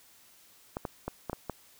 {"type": "clicks", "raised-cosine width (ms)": 1, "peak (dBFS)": -19, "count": 6, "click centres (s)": [0.769, 0.852, 1.08, 1.297, 1.331, 1.497], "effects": ["white hiss -59 dBFS RMS until 1.79 s"]}